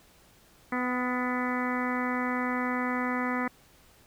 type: harmonic tone with a mistuned harmonic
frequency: 250 Hz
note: B3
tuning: 21 cents sharp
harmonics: 1 / 2 / 3 / 4 / 5 / 6 / 7 / 8 / 9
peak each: -30 / -37 / -38 / -36 / -36 / -41 / -38 / -36 / -44 dBFS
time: 0.72-3.48 s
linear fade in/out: 5 ms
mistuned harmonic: 6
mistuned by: -43 cents
effects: pink hiss -59 dBFS RMS until 4.06 s